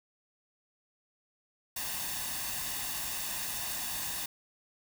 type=noise with comb filter; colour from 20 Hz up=white; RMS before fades=-36 dBFS; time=1.76-4.26 s; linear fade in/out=5 ms; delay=1.1 ms; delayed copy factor=+0.6; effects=none